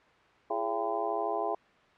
harmonic tone with a mistuned harmonic, 113 Hz, A2, 47 cents sharp, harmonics 3 / 4 / 5 / 6 / 7 / 8 / 9, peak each -40 / -35 / -41 / -33 / -35 / -43 / -37 dBFS, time 0.5-1.55 s, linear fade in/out 5 ms, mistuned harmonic 4, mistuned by -140 cents, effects white hiss -60 dBFS RMS until 1.97 s + low-pass 2000 Hz 12 dB/octave

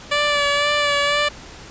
10% pulse tone with vibrato, 580 Hz, D5, 22 cents flat, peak -8 dBFS, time 0.11-1.29 s, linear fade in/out 10 ms, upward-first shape sine, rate 2 Hz, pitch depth 26 cents each way, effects pink hiss -39 dBFS RMS until 1.7 s + resampled to 16000 Hz

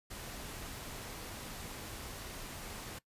pink noise, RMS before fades -45 dBFS, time 0.1-2.99 s, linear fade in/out 10 ms, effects noise-tail reverb RT60 0.1 s tail -19 dB re dry + resampled to 32000 Hz

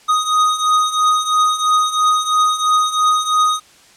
square beating tone pair, 1244.5 / 1247.5 Hz, D#6 / D#6, 0 / +4 cents, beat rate 3 Hz, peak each -19 / -15 dBFS, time 0.08-3.6 s, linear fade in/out 20 ms, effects white hiss -47 dBFS RMS until 3.96 s + low-pass 8000 Hz 12 dB/octave

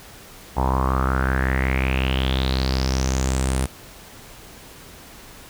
sawtooth tone with low-pass filter sweep, 65.41 Hz, C2, in tune, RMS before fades -21 dBFS, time 0.56-3.67 s, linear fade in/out 20 ms, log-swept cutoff 880 to 9900 Hz, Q 6.4, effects pink hiss -43 dBFS RMS until 5.49 s

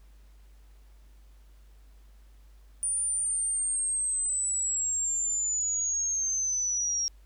sine linear sweep, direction down, 9397 to 5588 Hz, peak -26 dBFS, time 2.83-7.08 s, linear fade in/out 0 ms, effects added 50 Hz sine -51 dBFS peak until 7.25 s + pink hiss -67 dBFS RMS until 7.25 s

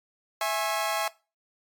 sawtooth chord, C# minor, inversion first, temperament equal with one note detuned, 659.3 / 830.6 / 1084 Hz, E5 / G#5 / C#6, 0 / 0 / -39 cents, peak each -25 / -26 / -28 dBFS, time 0.41-1.08 s, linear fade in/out 2 ms, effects noise-tail reverb RT60 0.3 s tail -20 dB re dry + MP3 96 kbps

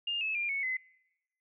sine tone with pitch steps, 2817 / 2598 / 2396 / 2210 / 2038 Hz, F7 / E7 / D7 / C#7 / C7, +14 / -26 / +34 / -6 / -46 cents, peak -30 dBFS, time 0.07-0.77 s, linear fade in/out 5 ms, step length 140 ms, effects noise-tail reverb RT60 1.0 s tail -26 dB re dry

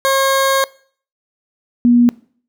20% pulse / sine tone pair in turn, 540 / 240.5 Hz, C#5 / B3, -45 / -46 cents, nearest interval octave + major second, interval 1401 cents, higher first, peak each -7 dBFS, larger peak neither, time 0.05-0.64 / 1.85-2.09 s, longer first, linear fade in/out 0 ms, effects noise-tail reverb RT60 0.5 s tail -22 dB re dry

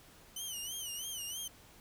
15% pulse tone with vibrato, 3006 Hz, F#7, 27 cents sharp, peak -32 dBFS, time 0.36-1.48 s, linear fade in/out 5 ms, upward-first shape sine, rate 3.1 Hz, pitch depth 120 cents each way, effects pink hiss -59 dBFS RMS until 1.8 s

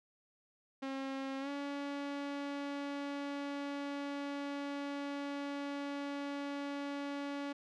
sawtooth tone with pitch glide, 269.5 to 283.4 Hz, C#4 to C#4, -49 to +38 cents, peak -34 dBFS, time 0.82-7.53 s, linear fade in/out 10 ms, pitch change +87 cents, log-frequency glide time 1.4-1.49 s, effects low-pass 4000 Hz 12 dB/octave

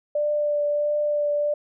sine tone with vibrato, 590 Hz, D5, 8 cents sharp, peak -20 dBFS, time 0.15-1.54 s, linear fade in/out 5 ms, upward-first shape triangle, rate 1.5 Hz, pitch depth 15 cents each way, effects none

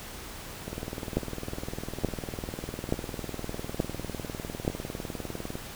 two click trains, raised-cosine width 2 ms, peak -11 / -21 dBFS, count 5 / 98, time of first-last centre 1.17-4.679 / 0.68-5.554 s, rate 1.14 / 19.9 Hz, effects pink hiss -42 dBFS RMS until 5.75 s

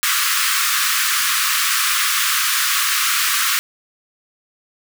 pink high-pass noise, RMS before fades -18 dBFS, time 0.03-3.59 s, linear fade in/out 0 ms, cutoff 1100 Hz, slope 96 dB/octave, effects none

